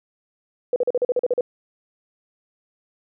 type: tone bursts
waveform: sine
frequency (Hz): 493.9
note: B4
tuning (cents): 0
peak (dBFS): -16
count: 10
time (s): 0.73-1.409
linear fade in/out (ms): 2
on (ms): 31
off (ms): 41
effects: none